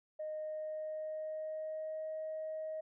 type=tone with pitch glide; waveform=sine; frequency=618 to 628.4 Hz; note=D#5 to D#5; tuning=-12 to +17 cents; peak=-37 dBFS; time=0.19-2.81 s; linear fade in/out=10 ms; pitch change=+29 cents; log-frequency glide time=0.37-2.07 s; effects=tanh soft clip ceiling -34 dBFS